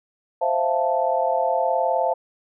sine chord, F major seventh, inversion second, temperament equal, 523.3 / 659.3 / 698.5 / 880 Hz, C5 / E5 / F5 / A5, 0 / 0 / 0 / 0 cents, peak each -24 dBFS, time 0.41-2.14 s, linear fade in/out 10 ms, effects none

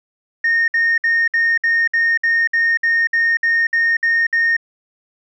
sine tone bursts, 1841 Hz, A#6, 22 cents flat, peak -11 dBFS, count 14, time 0.44-4.567 s, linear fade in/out 5 ms, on 240 ms, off 59 ms, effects tanh soft clip ceiling -10 dBFS

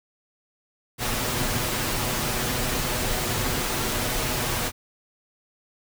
pink noise with comb filter, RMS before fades -26 dBFS, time 0.98-4.72 s, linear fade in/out 50 ms, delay 8.1 ms, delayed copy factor +0.5, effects none

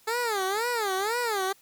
15% pulse tone with vibrato, 428.6 Hz, A4, 45 cents flat, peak -19 dBFS, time 0.07-1.53 s, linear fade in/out 10 ms, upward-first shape sine, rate 2 Hz, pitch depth 230 cents each way, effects white hiss -59 dBFS RMS until 1.61 s + MP3 96 kbps

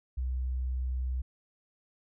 sine tone, 63.5 Hz, B1, 49 cents sharp, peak -29 dBFS, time 0.17-1.22 s, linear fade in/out 10 ms, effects none

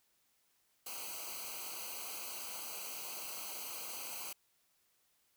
white noise with comb filter, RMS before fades -44 dBFS, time 0.86-4.33 s, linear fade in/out 5 ms, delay 0.56 ms, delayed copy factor -0.95, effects white hiss -75 dBFS RMS until 5.36 s

